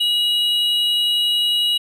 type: tone pair together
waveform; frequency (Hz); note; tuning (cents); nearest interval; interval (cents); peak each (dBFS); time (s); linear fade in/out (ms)
triangle; 2900 / 3871; F#7 / B7; -35 / -35; perfect fourth; 500; -15 / -21; 0-1.78; 10
effects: none